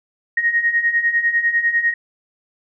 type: beating tone pair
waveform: sine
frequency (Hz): 1864.7 / 1874.7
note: A#6 / A#6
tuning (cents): 0 / +9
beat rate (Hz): 10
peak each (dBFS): -21 / -16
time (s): 0.37-1.94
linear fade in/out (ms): 5
effects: none